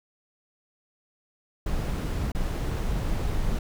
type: noise with dropouts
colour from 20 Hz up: brown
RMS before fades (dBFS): -27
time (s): 1.66-3.59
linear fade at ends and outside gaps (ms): 5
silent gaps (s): 2.319-2.348
effects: none